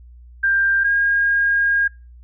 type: tone pair in turn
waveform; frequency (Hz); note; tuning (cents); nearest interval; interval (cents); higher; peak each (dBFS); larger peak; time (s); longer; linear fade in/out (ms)
sine; 1589 / 1624.3; G6 / G#6; +23 / -39; unison; 38; second; -14; neither; 0.43-0.84 / 0.84-1.88; second; 10
effects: noise-tail reverb RT60 0.3 s tail -26 dB re dry + added 60 Hz sine -40 dBFS peak until 2.23 s